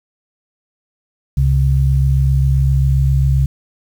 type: tone pair together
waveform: sine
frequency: 67.67 / 135.2 Hz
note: C#2 / C#3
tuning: -41 / -43 cents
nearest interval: octave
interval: 1198 cents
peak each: -13 dBFS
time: 1.37-3.46 s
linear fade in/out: 5 ms
effects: 7-bit